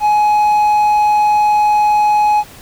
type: tone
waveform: triangle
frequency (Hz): 840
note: G#5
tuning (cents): +19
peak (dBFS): -7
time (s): 0-2.44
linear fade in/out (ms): 50
effects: pink hiss -38 dBFS RMS until 2.61 s